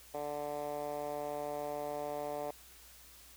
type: tone with band-pass filter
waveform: 10% pulse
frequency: 146.83 Hz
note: D3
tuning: in tune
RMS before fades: -39 dBFS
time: 0.14-2.51 s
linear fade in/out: 5 ms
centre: 630 Hz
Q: 2.2
effects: added 60 Hz sine -63 dBFS peak until 3.36 s + white hiss -57 dBFS RMS until 3.36 s